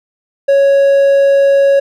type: tone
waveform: triangle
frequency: 554.4 Hz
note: C#5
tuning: in tune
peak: -4 dBFS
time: 0.48-1.8 s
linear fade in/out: 10 ms
effects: none